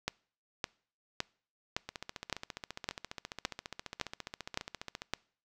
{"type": "two click trains", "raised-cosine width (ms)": 0.2, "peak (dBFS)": [-14, -22], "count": [10, 47], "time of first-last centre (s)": [[0.08, 5.136], [1.89, 5.019]], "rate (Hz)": [1.78, 14.7], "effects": ["noise-tail reverb RT60 0.5 s tail -25 dB re dry"]}